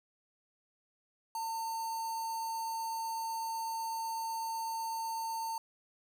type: tone with notch filter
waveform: square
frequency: 904 Hz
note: A5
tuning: 47 cents sharp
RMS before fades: -37 dBFS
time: 1.35-5.58 s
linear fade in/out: 2 ms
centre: 2600 Hz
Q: 1.7
effects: none